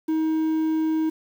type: tone with quantisation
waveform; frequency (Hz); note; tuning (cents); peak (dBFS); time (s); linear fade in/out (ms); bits
triangle; 316.6; D#4; +30; -18; 0.08-1.1; 10; 8
effects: none